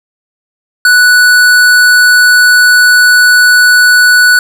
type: tone with hard clipping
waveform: sine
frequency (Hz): 1480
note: F#6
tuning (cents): 0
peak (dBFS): -4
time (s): 0.85-4.39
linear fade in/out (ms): 2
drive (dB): 16
effects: none